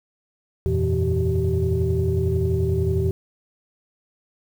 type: tone cluster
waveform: sine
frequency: 84.3 / 95.5 / 117.2 / 162.9 / 385.2 Hz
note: E2 / G2 / A#2 / E3 / G4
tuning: +39 / -45 / +10 / -20 / -30 cents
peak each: -22 / -28 / -24 / -26 / -23 dBFS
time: 0.66-3.11 s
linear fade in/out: 0 ms
effects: tanh soft clip ceiling -11 dBFS + 8-bit